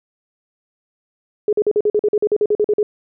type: tone bursts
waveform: sine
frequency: 419.5 Hz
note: G#4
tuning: 17 cents sharp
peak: -12 dBFS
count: 15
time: 1.48-2.83 s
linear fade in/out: 2 ms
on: 48 ms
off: 45 ms
effects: none